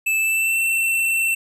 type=tone with pitch glide; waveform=square; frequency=2628 to 2691 Hz; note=E7 to E7; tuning=-6 to +35 cents; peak=-18 dBFS; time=0.06-1.35 s; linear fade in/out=10 ms; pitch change=+41 cents; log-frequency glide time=0.18-0.59 s; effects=none